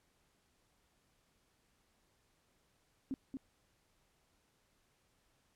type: tone with echo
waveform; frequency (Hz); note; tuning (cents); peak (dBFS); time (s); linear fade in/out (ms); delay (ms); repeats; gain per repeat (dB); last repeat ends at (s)
sine; 267.7; C4; +40; -35; 3.11-3.14; 0; 230; 1; -4; 3.37
effects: pink hiss -75 dBFS RMS until 5.55 s + low-pass 12000 Hz 12 dB/octave